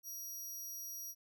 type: tone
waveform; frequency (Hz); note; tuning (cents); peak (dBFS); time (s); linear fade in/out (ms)
20% pulse; 5740; F8; +47; -38; 0.03-1.15; 50
effects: none